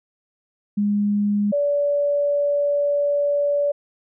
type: tone pair in turn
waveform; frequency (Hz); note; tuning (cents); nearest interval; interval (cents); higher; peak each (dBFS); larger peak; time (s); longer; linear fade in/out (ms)
sine; 205.5 / 575.9; G#3 / D5; -18 / -34; octave + tritone; 1784; second; -17; neither; 0.77-1.52 / 1.52-3.72; second; 10
effects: none